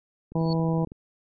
click train, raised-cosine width 3 ms, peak -30 dBFS, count 14, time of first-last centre 0.32-0.919 s, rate 21.7 Hz
harmonic tone, 163.4 Hz, E3, 15 cents flat, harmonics 1 / 2 / 3 / 4 / 5 / 6, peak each -23 / -30 / -31 / -36 / -37 / -37 dBFS, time 0.35-0.85 s, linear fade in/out 5 ms
sine tone with exponential growth, 4416 Hz, C#8, 7 cents flat, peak -31 dBFS, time 0.38-0.53 s, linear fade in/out 1 ms, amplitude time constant 32 ms
effects none

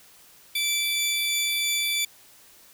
sawtooth tone pair together, 2325 / 3486 Hz, D7 / A7, -18 / -17 cents, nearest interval perfect fifth, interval 701 cents, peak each -23 dBFS, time 0.55-2.05 s, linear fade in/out 5 ms, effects white hiss -53 dBFS RMS until 2.73 s

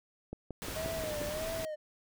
click train, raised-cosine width 2 ms, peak -26 dBFS, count 6, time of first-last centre 0.33-1.215 s, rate 5.65 Hz
pink noise, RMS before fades -40 dBFS, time 0.62-1.65 s, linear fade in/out 0 ms
triangle tone with vibrato, 622.3 Hz, D#5, in tune, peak -34 dBFS, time 0.75-1.76 s, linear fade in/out 20 ms, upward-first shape sine, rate 1.6 Hz, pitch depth 92 cents each way
effects none

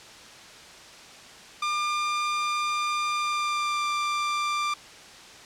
sawtooth tone with pitch glide, 1199 to 1184.5 Hz, D6 to D6, +36 to +14 cents, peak -21 dBFS, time 1.62-4.74 s, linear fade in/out 5 ms, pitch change -22 cents, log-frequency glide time 3.13-3.87 s, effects white hiss -46 dBFS RMS until 5.45 s + low-pass 6000 Hz 12 dB/octave

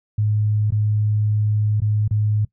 sine tone with dropouts, 105.9 Hz, G#2, 34 cents sharp, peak -16 dBFS, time 0.18-2.45 s, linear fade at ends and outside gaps 5 ms, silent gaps 0.706-0.721 / 1.803-1.818 / 2.079-2.109 s, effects noise-tail reverb RT60 0.1 s tail -21 dB re dry

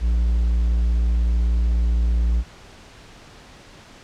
triangle tone, 58 Hz, A#1, 8 cents flat, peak -14 dBFS, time 0-2.44 s, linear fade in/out 50 ms, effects pink hiss -45 dBFS RMS until 4.03 s + low-pass 6000 Hz 12 dB/octave

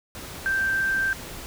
sine tone in noise, 1568 Hz, G6, in tune, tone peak -21 dBFS, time 0.46-1.13 s, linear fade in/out 0 ms, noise pink, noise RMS -38 dBFS, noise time 0.15-1.46 s, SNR +14 dB, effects none

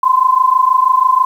sine tone pair together, 1018 / 1044.2 Hz, C6 / C6, -48 / -4 cents, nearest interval unison, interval 44 cents, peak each -11 dBFS, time 0.03-1.25 s, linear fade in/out 5 ms, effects 7-bit

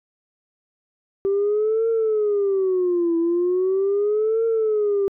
sine tone with vibrato, 389.8 Hz, G4, 10 cents flat, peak -16 dBFS, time 1.25-5.08 s, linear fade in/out 0 ms, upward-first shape triangle, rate 0.39 Hz, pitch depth 280 cents each way, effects tanh soft clip ceiling -14 dBFS

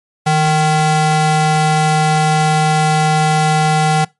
square ring-modulated tone, 307.8 Hz, D#4, 19 cents flat, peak -8 dBFS, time 0.26-4.05 s, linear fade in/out 10 ms, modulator 465 Hz, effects noise-tail reverb RT60 0.2 s tail -22 dB re dry + MP3 48 kbps

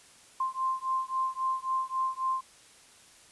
sine beating tone pair, 1046.5 / 1050.2 Hz, C6 / C6, 0 / +6 cents, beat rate 3.7 Hz, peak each -31 dBFS, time 0.4-2.41 s, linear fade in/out 5 ms, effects white hiss -56 dBFS RMS until 3.31 s + resampled to 24000 Hz

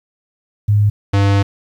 sine / square tone pair in turn, 103.83 / 99.68 Hz, G#2 / G2, 0 / +29 cents, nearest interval minor second, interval 71 cents, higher first, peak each -9 / -11 dBFS, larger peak first, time 0.68-0.9 / 1.13-1.43 s, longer second, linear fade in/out 10 ms, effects low-pass 5000 Hz 12 dB/octave + 8-bit

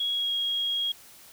sine tone with pitch glide, 3322 to 3284 Hz, G#7 to G#7, 0 to -20 cents, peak -25 dBFS, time 0-0.92 s, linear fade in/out 5 ms, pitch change -20 cents, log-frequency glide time 0.14-0.32 s, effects white hiss -51 dBFS RMS until 1.32 s

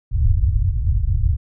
white low-pass noise, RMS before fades -17 dBFS, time 0.11-1.37 s, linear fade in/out 20 ms, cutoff 110 Hz, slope 48 dB/octave, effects none

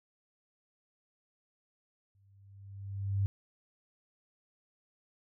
sine tone with exponential growth, 98.7 Hz, G2, 12 cents sharp, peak -25 dBFS, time 2.15-3.26 s, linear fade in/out 0 ms, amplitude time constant 240 ms, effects none

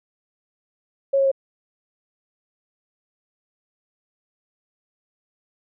sine tone with pitch steps, 549 / 544.9 / 540.8 Hz, C#5 / C#5 / C#5, -17 / -30 / -43 cents, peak -15 dBFS, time 1.13-1.316 s, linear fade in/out 10 ms, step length 62 ms, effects none

